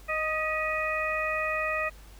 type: harmonic tone with a mistuned harmonic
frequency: 622.3 Hz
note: D#5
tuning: in tune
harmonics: 1 / 2 / 3 / 4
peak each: -32 / -32 / -32 / -32 dBFS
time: 0.08-1.9 s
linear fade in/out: 20 ms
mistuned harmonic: 3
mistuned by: +50 cents
effects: added 50 Hz sine -47 dBFS peak until 2.19 s + pink hiss -55 dBFS RMS until 2.19 s